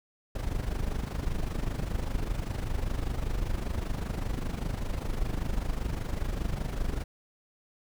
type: noise with amplitude modulation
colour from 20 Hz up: brown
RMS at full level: -28 dBFS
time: 0.35-7.04 s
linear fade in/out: 5 ms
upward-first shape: sine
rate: 25.1 Hz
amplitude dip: 70%
effects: none